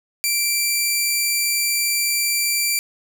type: tone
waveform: 10% pulse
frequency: 2349 Hz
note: D7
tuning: in tune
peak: -9 dBFS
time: 0.24-2.79 s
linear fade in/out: 0 ms
effects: none